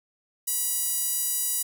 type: tone with high-pass filter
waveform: sawtooth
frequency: 973 Hz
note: B5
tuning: 26 cents flat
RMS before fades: -27 dBFS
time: 0.47-1.63 s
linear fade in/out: 10 ms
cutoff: 9500 Hz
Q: 1.3
effects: none